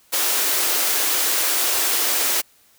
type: high-pass noise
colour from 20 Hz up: white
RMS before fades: -20 dBFS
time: 0.12-2.42 s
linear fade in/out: 20 ms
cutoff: 280 Hz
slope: 48 dB/octave
effects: white hiss -56 dBFS RMS until 2.78 s